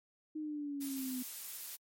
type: linear sweep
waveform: sine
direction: down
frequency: 311.1 to 250.3 Hz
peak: -37 dBFS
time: 0.35-1.23 s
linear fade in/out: 10 ms
type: noise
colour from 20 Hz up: blue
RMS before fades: -44 dBFS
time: 0.8-1.77 s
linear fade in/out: 20 ms
effects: MP3 64 kbps